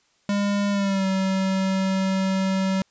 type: tone with pitch glide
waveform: square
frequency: 202.3 to 190.95 Hz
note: G#3 to G3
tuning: -45 to -45 cents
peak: -21 dBFS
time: 0.29-2.82 s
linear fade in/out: 2 ms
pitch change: -100 cents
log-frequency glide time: 0.71-1.06 s
effects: white hiss -64 dBFS RMS until 2.9 s + resampled to 16000 Hz